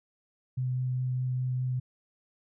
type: tone with vibrato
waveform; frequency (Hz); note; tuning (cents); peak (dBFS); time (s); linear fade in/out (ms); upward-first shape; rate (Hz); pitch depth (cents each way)
sine; 127.3; C3; -47; -27; 0.57-1.8; 10; triangle; 4.9; 10
effects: none